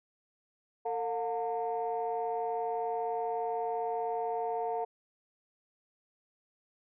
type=tone cluster; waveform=sine; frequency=452.9 / 713 / 908 Hz; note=A#4 / F5 / A#5; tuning=-50 / +36 / -46 cents; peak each=-34 / -33 / -37 dBFS; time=0.85-4.85 s; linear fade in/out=10 ms; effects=tanh soft clip ceiling -23 dBFS